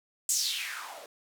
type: noise with band-pass filter sweep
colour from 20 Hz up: blue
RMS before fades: -33 dBFS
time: 0.29-1.06 s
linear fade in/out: 2 ms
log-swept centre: 7800 to 480 Hz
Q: 3.7
effects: none